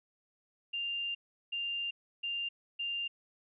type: tone bursts at uneven times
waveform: sine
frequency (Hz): 2794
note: F7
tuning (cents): 0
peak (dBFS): -33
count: 4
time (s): 0.73-1.15 / 1.52-1.91 / 2.23-2.49 / 2.79-3.08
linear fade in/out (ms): 10
effects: none